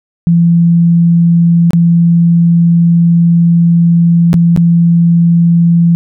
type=tone with dropouts; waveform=sine; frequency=169.6 Hz; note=E3; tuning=50 cents sharp; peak=-4 dBFS; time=0.27-5.95 s; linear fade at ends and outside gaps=0 ms; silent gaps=1.707-1.733 / 4.331-4.341 / 4.563-4.574 s; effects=none